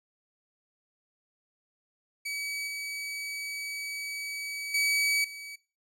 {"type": "tone with level steps", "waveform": "sawtooth", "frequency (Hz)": 2278, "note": "C#7", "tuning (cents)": 47, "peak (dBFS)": [-29, -31, -21, -37], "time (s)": [2.25, 5.56], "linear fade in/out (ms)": 10, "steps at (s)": [2.67, 4.74, 5.24], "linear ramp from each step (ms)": 5, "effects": ["noise-tail reverb RT60 0.3 s tail -18 dB re dry", "low-pass 12000 Hz 12 dB/octave"]}